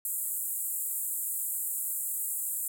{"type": "band-pass noise", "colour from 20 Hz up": "white", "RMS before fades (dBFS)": -33, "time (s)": [0.05, 2.68], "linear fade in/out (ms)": 2, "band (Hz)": [7400, 16000], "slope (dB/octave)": 96, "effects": []}